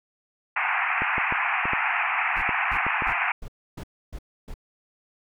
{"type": "band-pass noise", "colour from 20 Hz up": "white", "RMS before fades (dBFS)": -25, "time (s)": [0.56, 3.32], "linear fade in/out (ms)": 5, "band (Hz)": [710, 2600], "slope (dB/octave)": 96}
{"type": "clicks", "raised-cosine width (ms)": 2, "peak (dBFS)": -18, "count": 8, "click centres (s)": [1.02, 1.181, 1.324, 1.655, 1.734, 2.492, 2.866, 3.022]}
{"type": "noise bursts", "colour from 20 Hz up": "brown", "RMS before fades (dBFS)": -35, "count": 7, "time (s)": [2.36, 4.541], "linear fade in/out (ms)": 5, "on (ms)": 63, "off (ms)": 290}
{"effects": []}